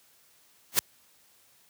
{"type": "noise with exponential growth", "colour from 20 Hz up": "white", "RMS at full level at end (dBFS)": -17, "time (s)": [0.72, 0.79], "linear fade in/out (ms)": 0, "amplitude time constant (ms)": 15, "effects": ["white hiss -62 dBFS RMS until 1.69 s", "high-pass 60 Hz 12 dB/octave"]}